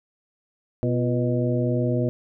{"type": "harmonic tone with a mistuned harmonic", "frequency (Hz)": 123.47, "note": "B2", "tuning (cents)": 0, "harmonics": [1, 2, 3, 4, 5], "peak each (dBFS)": [-23, -26, -28, -29, -30], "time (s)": [0.83, 2.09], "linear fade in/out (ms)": 0, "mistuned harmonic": 3, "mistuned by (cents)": -89, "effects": []}